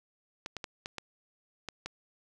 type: clicks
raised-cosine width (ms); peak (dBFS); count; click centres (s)
0.2; -20; 7; 0.461 / 0.567 / 0.642 / 0.859 / 0.983 / 1.687 / 1.86
effects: none